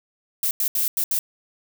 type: noise bursts at uneven times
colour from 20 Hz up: violet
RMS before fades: -22 dBFS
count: 5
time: 0.43-0.51 / 0.6-0.68 / 0.75-0.88 / 0.97-1.04 / 1.11-1.19 s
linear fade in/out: 2 ms
effects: none